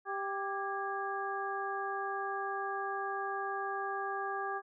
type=harmonic tone with a mistuned harmonic; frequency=393.2 Hz; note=G4; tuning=5 cents sharp; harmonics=1 / 2 / 3 / 4; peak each=-40 / -38 / -39 / -41 dBFS; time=0.05-4.62 s; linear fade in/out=50 ms; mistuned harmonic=4; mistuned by=+73 cents; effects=none